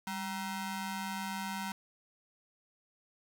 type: ring-modulated tone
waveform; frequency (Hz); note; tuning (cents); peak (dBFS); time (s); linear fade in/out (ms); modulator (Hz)
sawtooth; 572; D5; -46; -29; 0.07-1.72; 2; 373
effects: 11-bit